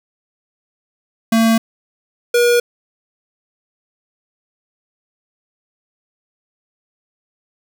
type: tone pair in turn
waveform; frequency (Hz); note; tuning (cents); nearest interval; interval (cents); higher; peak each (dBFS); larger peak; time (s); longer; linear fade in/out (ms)
square; 226 / 479.9; A3 / B4; +47 / -50; octave + minor second; 1303; second; -11; neither; 1.32-1.58 / 2.34-2.6; neither; 5
effects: none